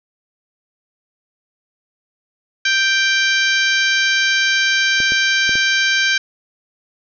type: harmonic tone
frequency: 784 Hz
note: G5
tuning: in tune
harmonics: 2 / 3 / 4 / 5 / 6 / 7 / 8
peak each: -16 / -20 / -22 / -24 / -26 / -27 / -28 dBFS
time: 2.65-6.18 s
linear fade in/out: 5 ms
type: clicks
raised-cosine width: 2 ms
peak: -16 dBFS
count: 4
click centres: 5.003 / 5.121 / 5.493 / 5.555 s
effects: none